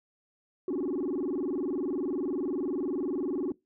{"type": "tone with vibrato", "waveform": "sine", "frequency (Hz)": 319.4, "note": "D#4", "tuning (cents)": 45, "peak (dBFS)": -26, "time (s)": [0.68, 3.52], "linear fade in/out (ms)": 2, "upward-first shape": "square", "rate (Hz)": 20, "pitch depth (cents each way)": 250, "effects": ["noise-tail reverb RT60 0.2 s tail -22 dB re dry", "tanh soft clip ceiling -26 dBFS"]}